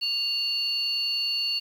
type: tone pair together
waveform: sine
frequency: 2794 / 4435 Hz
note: F7 / C#8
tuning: 0 / 0 cents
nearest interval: minor sixth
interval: 800 cents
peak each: -28 / -25 dBFS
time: 0.01-1.6 s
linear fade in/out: 20 ms
effects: tanh soft clip ceiling -18 dBFS + 9-bit